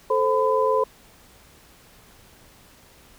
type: tone cluster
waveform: sine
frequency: 437.5 / 525 / 1007 Hz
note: A4 / C5 / B5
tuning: -10 / +6 / +33 cents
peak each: -22 dBFS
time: 0.1-0.84 s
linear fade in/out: 5 ms
effects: pink hiss -52 dBFS RMS until 3.18 s